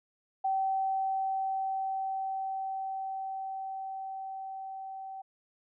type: tone with level ramp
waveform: sine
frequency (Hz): 770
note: G5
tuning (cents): -31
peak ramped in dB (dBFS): -26 to -39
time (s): 0.44-5.22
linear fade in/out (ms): 10
effects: none